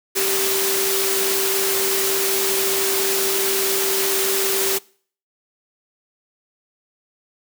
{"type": "tone in noise", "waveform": "sine", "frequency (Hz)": 389, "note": "G4", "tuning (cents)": -13, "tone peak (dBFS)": -23, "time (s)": [0.15, 4.79], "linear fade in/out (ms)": 20, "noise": "white", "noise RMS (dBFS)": -21, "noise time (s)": [0.15, 4.79], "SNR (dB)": -5, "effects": ["noise-tail reverb RT60 0.5 s tail -24 dB re dry", "high-pass 200 Hz 12 dB/octave"]}